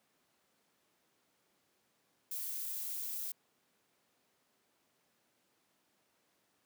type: noise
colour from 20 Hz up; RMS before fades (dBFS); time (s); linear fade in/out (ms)
violet; -40; 2.31-3.32; 5
effects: pink hiss -75 dBFS RMS until 6.65 s + high-pass 200 Hz 12 dB/octave